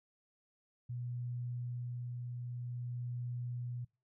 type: tone with tremolo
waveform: sine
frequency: 122 Hz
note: B2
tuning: 21 cents flat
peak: -37 dBFS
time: 0.89-3.85 s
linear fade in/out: 10 ms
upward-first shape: sine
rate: 0.52 Hz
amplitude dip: 25%
effects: noise-tail reverb RT60 0.3 s tail -24 dB re dry